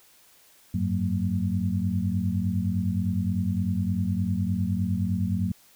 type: tone cluster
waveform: sine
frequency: 92.5 / 102.3 / 185.7 / 229.1 Hz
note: F#2 / G#2 / F#3 / A#3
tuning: 0 / -26 / +7 / -30 cents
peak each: -29 / -29 / -27 / -31 dBFS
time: 0.74-5.52 s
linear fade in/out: 5 ms
effects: white hiss -57 dBFS RMS until 5.75 s